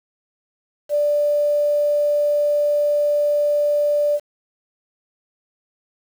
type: tone with quantisation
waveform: sine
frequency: 587 Hz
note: D5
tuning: 1 cent flat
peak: -15 dBFS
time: 0.89-4.2 s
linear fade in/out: 50 ms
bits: 7
effects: none